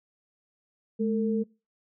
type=tone pair together; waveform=sine; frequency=213.6 / 451.5 Hz; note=G#3 / A4; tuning=+49 / +45 cents; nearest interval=octave + minor second; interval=1296 cents; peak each=-25 / -28 dBFS; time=0.99-1.44 s; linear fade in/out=20 ms; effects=noise-tail reverb RT60 0.3 s tail -23 dB re dry